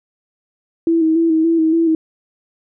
sine tone with vibrato, 325.2 Hz, E4, 23 cents flat, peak -11 dBFS, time 0.87-1.95 s, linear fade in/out 2 ms, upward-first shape square, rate 3.5 Hz, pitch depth 33 cents each way, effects none

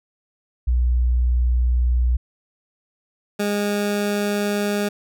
sine / 20% pulse tone pair in turn, 61 / 205.2 Hz, B1 / G#3, -21 / -21 cents, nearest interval octave + major sixth, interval 2100 cents, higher second, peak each -15 dBFS, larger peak neither, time 0.67-2.17 / 3.39-4.89 s, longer neither, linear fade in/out 10 ms, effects none

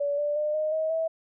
sine tone with pitch steps, 573 / 587.4 / 602.2 / 617.3 / 632.9 / 648.8 Hz, D5 / D5 / D5 / D#5 / D#5 / E5, -43 / 0 / +43 / -14 / +29 / -28 cents, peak -24 dBFS, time 0-1.08 s, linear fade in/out 10 ms, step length 180 ms, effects none

